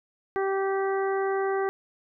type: harmonic tone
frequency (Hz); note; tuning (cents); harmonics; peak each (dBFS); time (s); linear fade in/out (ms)
388.8; G4; -14; 1 / 2 / 3 / 4 / 5; -25 / -31 / -35 / -37 / -39; 0.36-1.69; 0
effects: none